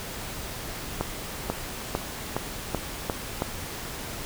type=accelerating click train; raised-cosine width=1 ms; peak=-11 dBFS; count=7; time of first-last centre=1.01-3.421 s; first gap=490 ms; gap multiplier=0.92; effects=pink hiss -36 dBFS RMS until 4.25 s